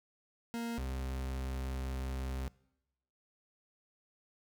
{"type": "tone pair in turn", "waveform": "40% pulse", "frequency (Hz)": [233.1, 65.41], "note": ["A#3", "C2"], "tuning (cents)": [0, 0], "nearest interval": "octave + minor seventh", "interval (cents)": 2200, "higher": "first", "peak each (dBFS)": [-35, -35], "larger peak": "neither", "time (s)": [[0.54, 0.78], [0.78, 2.48]], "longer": "second", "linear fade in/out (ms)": 0, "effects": ["noise-tail reverb RT60 0.9 s tail -23 dB re dry"]}